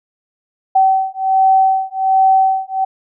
sine beating tone pair, 765 / 766.3 Hz, G5 / G5, -42 / -40 cents, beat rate 1.3 Hz, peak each -13 dBFS, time 0.75-2.85 s, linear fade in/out 10 ms, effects none

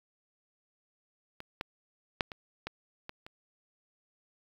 clicks, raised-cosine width 0.3 ms, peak -26 / -18 / -11 / -25 / -20 / -24 / -30 dBFS, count 7, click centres 1.404 / 1.611 / 2.208 / 2.318 / 2.67 / 3.094 / 3.265 s, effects 8-bit

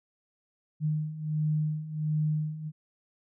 sine beating tone pair, 152.4 / 153.8 Hz, D#3 / D#3, -36 / -20 cents, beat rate 1.4 Hz, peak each -32 / -28 dBFS, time 0.8-2.72 s, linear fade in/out 50 ms, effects none

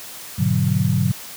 sine chord, G# half-diminished seventh, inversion none, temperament equal with one note detuned, 102.63 / 123.47 / 146.83 / 185 Hz, G#2 / B2 / D3 / F#3, -20 / 0 / 0 / 0 cents, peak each -21 dBFS, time 0.38-1.12 s, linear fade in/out 10 ms, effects white hiss -36 dBFS RMS until 1.36 s + high-pass 60 Hz 12 dB/octave

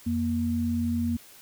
sine tone pair together, 88.25 / 235.6 Hz, F2 / A#3, +19 / +19 cents, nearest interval octave + perfect fourth, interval 1700 cents, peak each -30 / -25 dBFS, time 0.06-1.17 s, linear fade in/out 10 ms, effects white hiss -51 dBFS RMS until 1.41 s

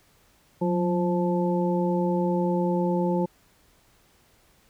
harmonic tone with a mistuned harmonic, 174.9 Hz, F3, 3 cents sharp, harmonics 1 / 2 / 3 / 5, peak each -24 / -27 / -29 / -31 dBFS, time 0.61-3.26 s, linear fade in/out 10 ms, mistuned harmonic 1, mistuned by +49 cents, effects pink hiss -61 dBFS RMS until 4.69 s

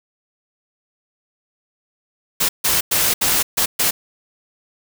white noise bursts at uneven times, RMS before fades -17 dBFS, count 6, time 2.4-2.49 / 2.64-2.81 / 2.91-3.14 / 3.21-3.43 / 3.57-3.66 / 3.79-3.91 s, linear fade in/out 10 ms, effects none

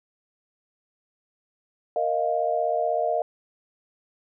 sine chord, Bb suspended fourth, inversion none, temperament equal, 466.2 / 622.3 / 698.5 Hz, Bb4 / Eb5 / F5, 0 / 0 / 0 cents, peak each -29 / -25 / -25 dBFS, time 1.96-3.22 s, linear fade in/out 2 ms, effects none

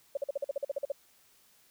sine tone bursts, 561 Hz, C#5, 21 cents sharp, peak -28 dBFS, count 12, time 0.15-0.92 s, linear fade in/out 5 ms, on 22 ms, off 46 ms, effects white hiss -64 dBFS RMS until 1.7 s

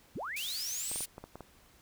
sine linear sweep, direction up, 53.4 to 9770 Hz, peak -36 dBFS, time 0.15-1.05 s, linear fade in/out 10 ms
pink high-pass noise, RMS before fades -41 dBFS, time 0.36-1.06 s, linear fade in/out 10 ms, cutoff 4000 Hz, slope 12 dB/octave
clicks, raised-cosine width 1 ms, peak -30 dBFS, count 7, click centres 0.915 / 0.959 / 1.007 / 1.181 / 1.24 / 1.356 / 1.407 s
effects pink hiss -62 dBFS RMS until 1.81 s

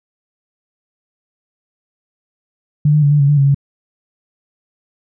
sine tone with pitch steps, 148.4 / 151.1 / 143.4 / 147.4 / 140.3 / 146.8 / 138.6 / 140 Hz, D3 / D3 / D3 / D3 / C#3 / D3 / C#3 / C#3, +18 / +50 / -41 / +7 / +21 / 0 / 0 / +18 cents, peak -8 dBFS, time 2.85-3.546 s, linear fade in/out 5 ms, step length 87 ms, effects none

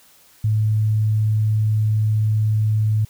sine tone, 107.9 Hz, A2, 33 cents flat, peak -15 dBFS, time 0.44-3.05 s, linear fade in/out 5 ms, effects white hiss -52 dBFS RMS until 3.09 s

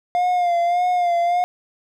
triangle tone with vibrato, 705 Hz, F5, 16 cents sharp, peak -14 dBFS, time 0.15-1.44 s, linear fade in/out 0 ms, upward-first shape sine, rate 1.7 Hz, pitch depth 45 cents each way, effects none

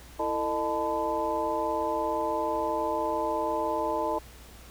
sine tone cluster, 331.1 / 448.1 / 611 / 872 / 1010 Hz, E4 / A4 / D#5 / A5 / B5, +8 / +32 / -32 / -16 / +39 cents, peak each -34 / -34 / -31 / -31 / -33 dBFS, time 0.19-4.19 s, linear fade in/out 10 ms, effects added 60 Hz sine -49 dBFS peak until 4.7 s + pink hiss -51 dBFS RMS until 4.7 s

